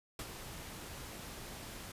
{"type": "noise with ADSR envelope", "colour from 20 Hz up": "pink", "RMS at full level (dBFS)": -41, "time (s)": [0.19, 1.92], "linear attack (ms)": 3, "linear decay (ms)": 60, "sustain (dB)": -6, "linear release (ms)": 6, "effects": ["resampled to 32000 Hz"]}